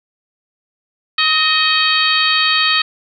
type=harmonic tone with a mistuned harmonic; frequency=632 Hz; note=D#5; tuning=27 cents sharp; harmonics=2 / 3 / 4 / 5 / 6 / 7; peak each=-19 / -19 / -19 / -19 / -19 / -19 dBFS; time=1.18-2.82 s; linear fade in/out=5 ms; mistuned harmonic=3; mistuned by=-39 cents; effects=none